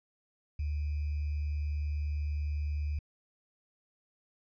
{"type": "tone with sample-and-hold", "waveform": "sine", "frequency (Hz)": 74.2, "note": "D2", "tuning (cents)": 18, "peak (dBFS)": -30, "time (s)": [0.59, 2.99], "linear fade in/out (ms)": 5, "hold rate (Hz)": 2450, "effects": ["resampled to 11025 Hz"]}